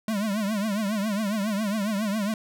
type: tone with vibrato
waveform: square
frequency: 208.5 Hz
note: G#3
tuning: 7 cents sharp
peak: -25 dBFS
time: 0.08-2.34 s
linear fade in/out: 2 ms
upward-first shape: triangle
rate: 7.3 Hz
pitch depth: 150 cents each way
effects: none